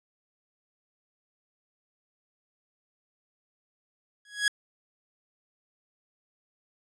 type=tone with exponential growth; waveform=sawtooth; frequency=1665 Hz; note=G#6; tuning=4 cents sharp; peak=-15 dBFS; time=4.25-4.48 s; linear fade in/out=2 ms; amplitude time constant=49 ms; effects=resampled to 22050 Hz